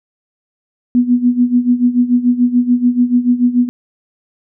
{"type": "tone with tremolo", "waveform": "sine", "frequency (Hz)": 245, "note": "B3", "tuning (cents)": -14, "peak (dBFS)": -6, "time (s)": [0.95, 3.69], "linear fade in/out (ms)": 0, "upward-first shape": "sine", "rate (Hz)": 6.9, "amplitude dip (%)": 80, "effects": []}